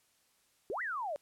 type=exponential two-way sweep; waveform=sine; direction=up then down; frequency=349.2 to 2032 to 554 Hz; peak=-34 dBFS; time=0.7-1.16 s; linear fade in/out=0 ms; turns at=0.82 s; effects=white hiss -71 dBFS RMS until 1.21 s + low-pass 12000 Hz 12 dB/octave